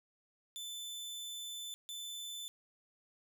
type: tone bursts at uneven times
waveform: sawtooth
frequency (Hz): 3520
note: A7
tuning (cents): 0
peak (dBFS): -39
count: 2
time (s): 0.56-1.74 / 1.89-2.48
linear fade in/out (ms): 0
effects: none